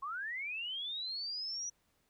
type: linear sweep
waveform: sine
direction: up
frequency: 1053 to 5890 Hz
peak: -37 dBFS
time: 0.02-1.7 s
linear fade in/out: 10 ms
effects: pink hiss -75 dBFS RMS until 2.09 s